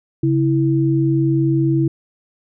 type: tone pair together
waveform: sine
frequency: 137.6 / 327.7 Hz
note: C#3 / E4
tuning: -12 / -10 cents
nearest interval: octave + minor third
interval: 1502 cents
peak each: -16 dBFS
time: 0.23-1.88 s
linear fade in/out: 5 ms
effects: none